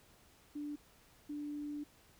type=tone bursts at uneven times; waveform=sine; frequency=293.7 Hz; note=D4; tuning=in tune; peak=-39 dBFS; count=2; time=0.55-0.76 / 1.29-1.84 s; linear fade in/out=10 ms; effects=pink hiss -65 dBFS RMS until 2.19 s